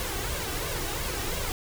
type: noise with flanger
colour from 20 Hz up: pink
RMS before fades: -31 dBFS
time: 0-1.52 s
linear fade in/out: 0 ms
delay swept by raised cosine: 1.8 to 2.65 ms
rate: 2.9 Hz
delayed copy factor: +0.65
effects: none